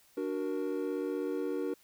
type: chord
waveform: triangle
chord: D augmented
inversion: none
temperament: equal with one note detuned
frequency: 293.7 / 370 / 468.9 Hz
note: D4 / F#4 / A#4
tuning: 0 / 0 / +10 cents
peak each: -34 dBFS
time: 0.17-1.74 s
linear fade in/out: 5 ms
effects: white hiss -64 dBFS RMS until 1.83 s